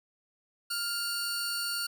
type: tone pair together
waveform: sawtooth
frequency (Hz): 1400 / 4486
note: F6 / C#8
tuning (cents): +4 / +20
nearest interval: octave + minor sixth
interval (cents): 2016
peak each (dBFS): -31 / -30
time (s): 0.7-1.87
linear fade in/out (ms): 10
effects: none